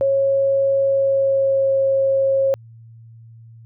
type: tone with pitch glide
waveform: sine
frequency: 547 to 541.3 Hz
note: C#5 to C#5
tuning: -23 to -41 cents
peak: -14 dBFS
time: 0.01-2.54 s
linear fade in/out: 0 ms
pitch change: -18 cents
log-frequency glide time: 0.83-1.74 s
effects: added 114 Hz sine -40 dBFS peak until 3.65 s